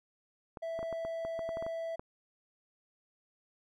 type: clicks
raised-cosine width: 1 ms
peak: -28 dBFS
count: 12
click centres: 0.572 / 0.791 / 0.829 / 0.927 / 1.05 / 1.25 / 1.392 / 1.491 / 1.571 / 1.625 / 1.665 / 1.995 s
type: tone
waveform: triangle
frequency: 659.3 Hz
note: E5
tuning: in tune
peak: -33 dBFS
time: 0.62-1.96 s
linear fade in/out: 10 ms
effects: none